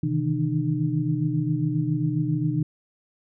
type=tone cluster; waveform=sine; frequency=129 / 153.3 / 160.7 / 302.8 Hz; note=C3 / D#3 / E3 / D#4; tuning=-24 / -25 / -44 / -47 cents; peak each=-27 dBFS; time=0.03-2.63 s; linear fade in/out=5 ms; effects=none